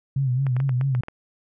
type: tone with vibrato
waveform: sine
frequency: 130.7 Hz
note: C3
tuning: 1 cent flat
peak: -19 dBFS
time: 0.16-1.01 s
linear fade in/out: 5 ms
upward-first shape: sine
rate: 4.6 Hz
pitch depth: 99 cents each way
type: clicks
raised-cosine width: 0.5 ms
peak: -20 dBFS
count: 8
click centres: 0.467 / 0.566 / 0.602 / 0.693 / 0.812 / 0.95 / 1.035 / 1.084 s
effects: none